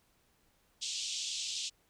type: band-pass noise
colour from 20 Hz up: pink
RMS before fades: -38 dBFS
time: 0.81-1.7 s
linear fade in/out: 20 ms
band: 2900 to 7700 Hz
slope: 48 dB/octave
effects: pink hiss -71 dBFS RMS until 1.89 s